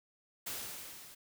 white noise with level ramp, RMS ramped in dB -39 to -54 dBFS, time 0.46-1.15 s, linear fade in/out 10 ms, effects none

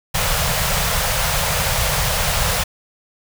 pink band-stop noise, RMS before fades -19 dBFS, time 0.14-2.64 s, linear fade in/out 10 ms, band 180 to 480 Hz, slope 48 dB/octave, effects none

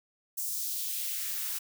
blue noise with high-pass filter sweep, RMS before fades -34 dBFS, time 0.37-1.59 s, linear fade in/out 10 ms, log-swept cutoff 7200 to 1000 Hz, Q 1.2, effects none

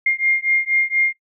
sine beating tone pair, 2118 / 2122.2 Hz, C7 / C7, +21 / +24 cents, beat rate 4.2 Hz, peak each -19 dBFS, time 0.06-1.13 s, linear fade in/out 5 ms, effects noise-tail reverb RT60 0.1 s tail -18 dB re dry

